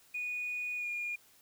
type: tone with pitch glide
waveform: sine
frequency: 2465 to 2425 Hz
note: D#7 to D#7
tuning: -17 to -45 cents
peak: -33 dBFS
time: 0.14-1.16 s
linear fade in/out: 10 ms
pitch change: -28 cents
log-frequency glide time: 0.77-0.88 s
effects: tanh soft clip ceiling -30 dBFS + white hiss -63 dBFS RMS until 1.41 s